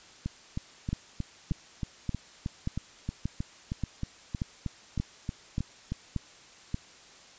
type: two click trains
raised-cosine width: 5 ms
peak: -17 / -19 dBFS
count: 11 / 19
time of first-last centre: 0.93-6.744 / 0.26-5.92 s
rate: 1.72 / 3.18 Hz
effects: white hiss -53 dBFS RMS until 7.38 s + resampled to 16000 Hz